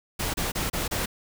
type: noise bursts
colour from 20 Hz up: pink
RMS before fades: -28 dBFS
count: 5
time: 0.19-1.06 s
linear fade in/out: 10 ms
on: 150 ms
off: 30 ms
effects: none